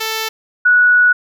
5% pulse / sine tone pair in turn, 441.7 / 1468.6 Hz, A4 / F#6, +7 / -13 cents, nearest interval octave + major sixth, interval 2080 cents, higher second, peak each -7 dBFS, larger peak neither, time 0-0.29 / 0.65-1.13 s, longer second, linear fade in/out 10 ms, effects none

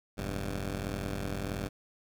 10% pulse tone pair together, 41.56 / 98.7 Hz, E1 / G2, +15 / +12 cents, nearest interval octave + minor third, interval 1497 cents, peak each -28 dBFS, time 0.17-1.69 s, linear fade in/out 20 ms, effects none

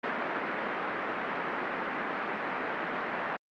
white band-pass noise, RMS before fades -33 dBFS, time 0.03-3.37 s, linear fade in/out 10 ms, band 190 to 1900 Hz, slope 24 dB/octave, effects Opus 48 kbps

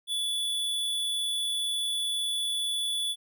square tone, 3443 Hz, A7, 38 cents flat, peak -28 dBFS, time 0.07-3.16 s, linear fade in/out 50 ms, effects none

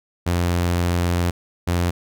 sawtooth tone bursts at uneven times, 87.31 Hz, F2, in tune, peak -14 dBFS, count 2, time 0.26-1.31 / 1.67-1.91 s, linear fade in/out 10 ms, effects none

